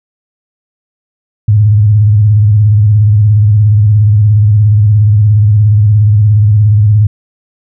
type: tone with vibrato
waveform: sine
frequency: 105.2 Hz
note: G#2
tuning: 23 cents sharp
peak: -3 dBFS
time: 1.48-7.07 s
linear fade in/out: 5 ms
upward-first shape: square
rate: 17 Hz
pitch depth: 66 cents each way
effects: none